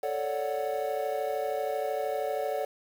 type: chord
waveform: triangle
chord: D major seventh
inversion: second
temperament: equal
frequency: 440 / 554.4 / 587.3 / 740 Hz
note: A4 / C#5 / D5 / F#5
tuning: 0 / 0 / 0 / 0 cents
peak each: -32 dBFS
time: 0.03-2.65 s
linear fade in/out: 5 ms
effects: 8-bit